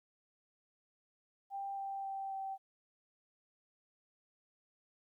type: tone with pitch steps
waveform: sine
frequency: 790 / 785 / 780 / 775.1 Hz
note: G5 / G5 / G5 / G5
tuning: +13 / +2 / -9 / -20 cents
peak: -38 dBFS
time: 1.5-2.58 s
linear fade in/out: 50 ms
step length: 270 ms
effects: 13-bit

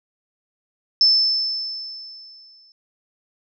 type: tone with exponential decay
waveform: sine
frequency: 5274 Hz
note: E8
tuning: in tune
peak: -10 dBFS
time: 1.01-2.72 s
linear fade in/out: 1 ms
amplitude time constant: 370 ms
effects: none

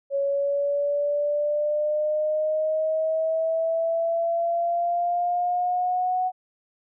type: exponential sweep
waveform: sine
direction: up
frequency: 554.4 to 741 Hz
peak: -21 dBFS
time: 0.1-6.32 s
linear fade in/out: 50 ms
effects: none

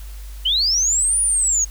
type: linear two-way sweep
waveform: sine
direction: up then down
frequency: 2907 to 9700 to 6460 Hz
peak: -15 dBFS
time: 0.45-1.65 s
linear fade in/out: 10 ms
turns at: 1.21 s
effects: added 50 Hz sine -31 dBFS peak until 1.7 s + white hiss -46 dBFS RMS until 1.7 s

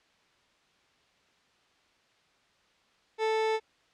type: tone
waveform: 30% pulse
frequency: 440 Hz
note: A4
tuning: in tune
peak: -23 dBFS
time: 3.18-3.6 s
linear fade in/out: 50 ms
effects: white hiss -66 dBFS RMS until 3.93 s + low-pass 4000 Hz 12 dB/octave

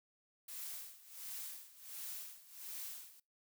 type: noise with tremolo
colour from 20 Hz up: blue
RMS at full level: -45 dBFS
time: 0.48-3.2 s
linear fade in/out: 5 ms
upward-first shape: sine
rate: 1.4 Hz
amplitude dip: 85%
effects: noise-tail reverb RT60 0.2 s tail -22 dB re dry

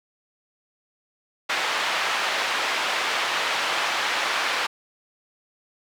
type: band-pass noise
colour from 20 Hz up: pink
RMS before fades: -25 dBFS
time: 1.49-4.67 s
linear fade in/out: 10 ms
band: 910 to 3600 Hz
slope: 12 dB/octave
effects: none

